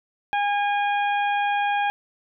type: harmonic tone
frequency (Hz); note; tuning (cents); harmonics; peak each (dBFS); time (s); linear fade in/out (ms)
816; G#5; -31; 1 / 2 / 3 / 4; -21 / -28 / -31 / -37; 0.33-1.9; 0
effects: none